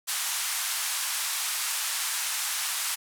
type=band-pass noise; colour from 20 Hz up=white; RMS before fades=-30 dBFS; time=0.07-2.96 s; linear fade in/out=20 ms; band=890 to 12000 Hz; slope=24 dB/octave; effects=none